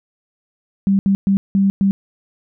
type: tone bursts at uneven times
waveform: sine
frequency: 196 Hz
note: G3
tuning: in tune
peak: -11 dBFS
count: 5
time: 0.87-0.99 / 1.06-1.15 / 1.27-1.37 / 1.55-1.7 / 1.81-1.91 s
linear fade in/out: 0 ms
effects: none